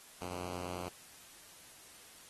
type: tone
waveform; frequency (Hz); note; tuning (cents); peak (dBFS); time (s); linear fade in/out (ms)
5% pulse; 89.6; F2; +45; -30; 0.21-0.89; 5
effects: white hiss -56 dBFS RMS until 2.29 s + AAC 32 kbps